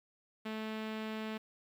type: tone with low-pass filter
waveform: sawtooth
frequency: 218.2 Hz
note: A3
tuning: 14 cents flat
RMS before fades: -40 dBFS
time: 0.45-1.38 s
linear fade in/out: 10 ms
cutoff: 3000 Hz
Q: 1.7
effects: 10-bit